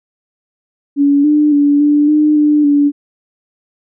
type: tone with pitch steps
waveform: sine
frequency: 283.8 / 298.8 / 287.9 / 293.8 / 302.3 / 298 / 288.1 Hz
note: C#4 / D4 / D4 / D4 / D#4 / D4 / D4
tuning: +41 / +30 / -34 / +1 / -50 / +25 / -33 cents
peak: -7 dBFS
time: 0.96-2.92 s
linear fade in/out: 50 ms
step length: 280 ms
effects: none